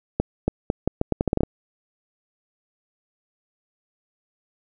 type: accelerating click train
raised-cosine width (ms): 2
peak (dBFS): -6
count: 12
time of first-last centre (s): 0.2-1.434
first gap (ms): 280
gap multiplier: 0.79
effects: none